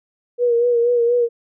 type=tone with vibrato; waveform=sine; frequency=477.3 Hz; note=A#4; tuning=41 cents sharp; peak=-13 dBFS; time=0.38-1.29 s; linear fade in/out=50 ms; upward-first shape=sine; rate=4.2 Hz; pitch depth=40 cents each way; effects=none